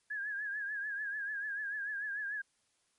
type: tone with vibrato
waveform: sine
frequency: 1661.2 Hz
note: G#6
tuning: in tune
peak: -35 dBFS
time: 0.1-2.42 s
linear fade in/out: 10 ms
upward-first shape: triangle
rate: 6.8 Hz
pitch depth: 91 cents each way
effects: white hiss -75 dBFS RMS until 2.98 s + MP3 48 kbps